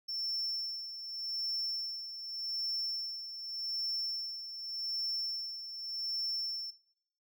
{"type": "tone with tremolo", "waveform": "triangle", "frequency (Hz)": 5390, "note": "E8", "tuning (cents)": 38, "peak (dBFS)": -32, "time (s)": [0.08, 6.71], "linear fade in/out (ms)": 10, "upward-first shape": "sine", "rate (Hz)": 0.85, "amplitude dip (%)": 65, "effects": ["noise-tail reverb RT60 0.7 s tail -17 dB re dry"]}